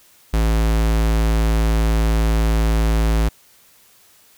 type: tone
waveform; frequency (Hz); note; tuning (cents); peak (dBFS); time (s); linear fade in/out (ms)
square; 55; A1; 0; -15; 0.33-3.29; 10
effects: white hiss -52 dBFS RMS until 4.37 s